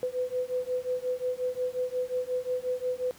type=beating tone pair; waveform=sine; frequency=500 / 505.6 Hz; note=B4 / B4; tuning=+21 / +41 cents; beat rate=5.6 Hz; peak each=-31 dBFS; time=0.03-3.11 s; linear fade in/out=0 ms; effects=pink hiss -53 dBFS RMS until 3.18 s + high-pass 80 Hz 12 dB/octave